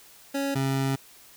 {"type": "tone pair in turn", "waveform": "25% pulse", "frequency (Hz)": [277.2, 135.28], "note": ["C#4", "C#3"], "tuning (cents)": [0, -42], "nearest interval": "octave", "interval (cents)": 1242, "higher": "first", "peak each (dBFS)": [-22, -20], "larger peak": "second", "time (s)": [[0.34, 0.55], [0.55, 0.96]], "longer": "second", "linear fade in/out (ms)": 10, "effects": ["white hiss -52 dBFS RMS until 1.36 s"]}